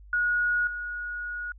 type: tone with level steps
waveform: sine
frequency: 1450 Hz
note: F#6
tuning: 35 cents flat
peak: -22 / -31 dBFS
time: 0.13-1.52 s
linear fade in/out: 2 ms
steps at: 0.67 s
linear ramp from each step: 2 ms
effects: added 50 Hz sine -46 dBFS peak until 1.58 s